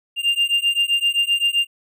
triangle beating tone pair, 2794 / 2801.7 Hz, F7 / F7, 0 / +5 cents, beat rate 7.7 Hz, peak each -18 dBFS, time 0.16-1.67 s, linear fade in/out 50 ms, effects none

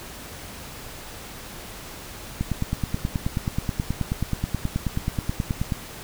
click train, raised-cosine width 5 ms, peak -11 dBFS, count 32, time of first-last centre 2.41-5.722 s, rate 9.36 Hz, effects pink hiss -39 dBFS RMS until 6.03 s

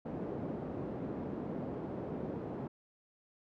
pink band-pass noise, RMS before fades -40 dBFS, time 0.05-2.68 s, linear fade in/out 10 ms, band 170 to 480 Hz, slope 12 dB/octave, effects none

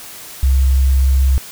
sine tone, 66.4 Hz, C2, 26 cents sharp, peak -9 dBFS, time 0.43-1.38 s, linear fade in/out 0 ms, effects white hiss -34 dBFS RMS until 1.51 s

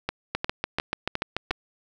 two click trains, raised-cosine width 0.3 ms, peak -9 / -10 dBFS, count 9 / 5, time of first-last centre 0.35-1.511 / 0.09-1.508 s, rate 6.89 / 2.82 Hz, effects none

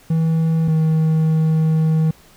triangle tone pair in turn, 162 / 158.67 Hz, E3 / D#3, -30 / +34 cents, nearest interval unison, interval 36 cents, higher first, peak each -12 / -11 dBFS, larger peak second, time 0.1-0.68 / 0.68-2.11 s, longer second, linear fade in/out 5 ms, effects pink hiss -49 dBFS RMS until 2.36 s

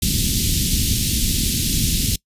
pink band-stop noise, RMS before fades -19 dBFS, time 0.02-2.16 s, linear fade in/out 5 ms, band 260 to 3200 Hz, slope 24 dB/octave, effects noise-tail reverb RT60 0.1 s tail -24 dB re dry + resampled to 32000 Hz

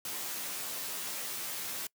white noise with comb filter, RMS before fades -38 dBFS, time 0.05-1.87 s, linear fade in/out 2 ms, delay 13 ms, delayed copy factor -0.75, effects noise-tail reverb RT60 0.1 s tail -25 dB re dry + high-pass 150 Hz 12 dB/octave

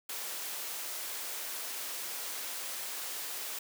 white high-pass noise, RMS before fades -39 dBFS, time 0.09-3.59 s, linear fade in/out 5 ms, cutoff 370 Hz, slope 12 dB/octave, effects none

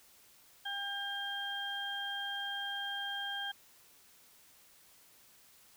harmonic tone, 800 Hz, G5, 35 cents sharp, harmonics 1 / 2 / 4, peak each -43 / -40 / -39 dBFS, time 0.65-3.52 s, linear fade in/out 10 ms, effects white hiss -62 dBFS RMS until 5.76 s

